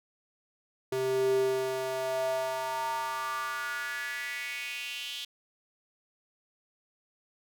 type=tone with high-pass filter sweep; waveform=square; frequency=130.81 Hz; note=C3; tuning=in tune; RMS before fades=-32 dBFS; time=0.92-5.25 s; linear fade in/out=5 ms; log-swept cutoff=310 to 3300 Hz; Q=5; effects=none